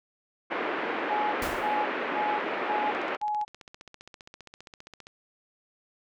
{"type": "band-pass noise", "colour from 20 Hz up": "pink", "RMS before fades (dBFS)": -31, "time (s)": [0.5, 3.17], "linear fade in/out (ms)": 20, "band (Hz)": [300, 2400], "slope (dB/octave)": 24}
{"type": "tone bursts", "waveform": "sine", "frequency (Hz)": 842, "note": "G#5", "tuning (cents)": 24, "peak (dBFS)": -26, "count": 5, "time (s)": [1.09, 3.45], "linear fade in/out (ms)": 20, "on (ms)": 240, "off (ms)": 290}
{"type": "noise with exponential decay", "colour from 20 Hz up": "pink", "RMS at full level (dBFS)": -32, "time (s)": [1.42, 1.83], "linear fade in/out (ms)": 2, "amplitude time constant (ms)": 88}
{"type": "click train", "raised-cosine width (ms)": 0.2, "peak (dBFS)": -28, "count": 33, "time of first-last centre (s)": [2.95, 5.069], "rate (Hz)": 15.1}
{"effects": []}